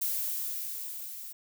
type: noise with level ramp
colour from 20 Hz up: violet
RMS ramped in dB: -30 to -43 dBFS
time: 0.01-1.33 s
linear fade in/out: 10 ms
effects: none